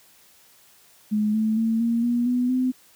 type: tone with pitch steps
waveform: sine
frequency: 211.7 / 218.4 / 225.3 / 232.5 / 239.8 / 247.4 / 255.3 Hz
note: G#3 / A3 / A3 / A#3 / A#3 / B3 / C4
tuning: +33 / -13 / +41 / -4 / +49 / +3 / -42 cents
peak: -19 dBFS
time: 1.11-2.72 s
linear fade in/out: 20 ms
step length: 230 ms
effects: white hiss -55 dBFS RMS until 2.95 s + high-pass 60 Hz 12 dB/octave